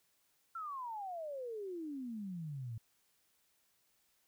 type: exponential sweep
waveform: sine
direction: down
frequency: 1373 to 108.4 Hz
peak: -40 dBFS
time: 0.55-2.78 s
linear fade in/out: 5 ms
effects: white hiss -75 dBFS RMS until 4.27 s